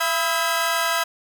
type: tone cluster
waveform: sawtooth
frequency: 674 / 995 / 1286 / 1619 Hz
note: E5 / B5 / E6 / G#6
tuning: +38 / +13 / -43 / -45 cents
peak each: -22 dBFS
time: 0-1.04 s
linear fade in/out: 10 ms
effects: none